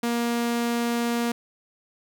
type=tone; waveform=sawtooth; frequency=236.1 Hz; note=A#3; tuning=22 cents sharp; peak=-19 dBFS; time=0.03-1.32 s; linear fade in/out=5 ms; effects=none